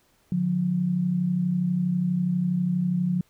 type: tone pair together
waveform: sine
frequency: 148 / 180.29 Hz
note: D3 / F#3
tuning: +14 / -45 cents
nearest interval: minor third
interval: 341 cents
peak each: -29 / -22 dBFS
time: 0.32-3.21 s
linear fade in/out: 2 ms
effects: pink hiss -64 dBFS RMS until 3.29 s